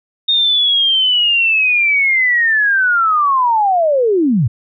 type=linear sweep; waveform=sine; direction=down; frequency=3700 to 99.2 Hz; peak=-10 dBFS; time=0.28-4.48 s; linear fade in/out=10 ms; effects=none